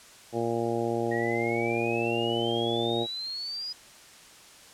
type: harmonic tone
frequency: 116.54 Hz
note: A#2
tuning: in tune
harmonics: 1 / 2 / 3 / 4 / 5 / 6 / 7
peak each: -36 / -34 / -30 / -32 / -35 / -36 / -36 dBFS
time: 0.32-3.07 s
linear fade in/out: 50 ms
type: exponential sweep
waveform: sine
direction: up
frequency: 1876 to 4978 Hz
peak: -32 dBFS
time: 1.11-3.73 s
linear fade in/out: 10 ms
effects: white hiss -51 dBFS RMS until 4.73 s + low-pass 9000 Hz 12 dB/octave